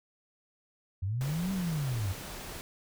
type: linear two-way sweep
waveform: sine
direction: up then down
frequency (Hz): 87.6 to 196 to 87.6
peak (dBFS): -29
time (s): 1.02-2.13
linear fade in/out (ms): 10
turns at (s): 1.52
type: noise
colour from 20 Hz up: pink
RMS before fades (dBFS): -42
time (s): 1.21-2.61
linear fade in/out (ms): 0
effects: none